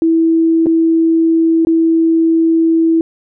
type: tone with dropouts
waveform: sine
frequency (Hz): 327.2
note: E4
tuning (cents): -13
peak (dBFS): -8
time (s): 0.02-3.01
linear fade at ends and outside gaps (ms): 1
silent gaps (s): 0.66-0.667 / 1.65-1.67
effects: none